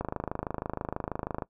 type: click train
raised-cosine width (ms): 1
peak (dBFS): -17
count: 38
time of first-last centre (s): 0.01-1.422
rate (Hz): 26.2
effects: noise-tail reverb RT60 0.1 s tail -19 dB re dry